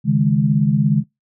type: chord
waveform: sine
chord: C# suspended second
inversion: none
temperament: equal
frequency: 138.59 / 155.56 / 207.7 Hz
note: C#3 / D#3 / G#3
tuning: 0 / 0 / 0 cents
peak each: -17 dBFS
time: 0.04-1.04 s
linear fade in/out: 50 ms
effects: noise-tail reverb RT60 0.2 s tail -24 dB re dry